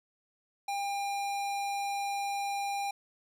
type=tone; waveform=square; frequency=801 Hz; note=G5; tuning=37 cents sharp; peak=-32 dBFS; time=0.68-2.91 s; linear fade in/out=5 ms; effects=low-pass 12000 Hz 12 dB/octave + 12-bit